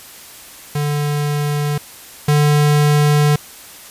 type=tone pair in turn; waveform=square; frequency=146.83 / 147.85 Hz; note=D3 / D3; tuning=0 / +12 cents; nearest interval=unison; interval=12 cents; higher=second; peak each=-17 / -11 dBFS; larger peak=second; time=0.75-1.78 / 2.28-3.36 s; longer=second; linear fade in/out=5 ms; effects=white hiss -38 dBFS RMS until 3.9 s + resampled to 32000 Hz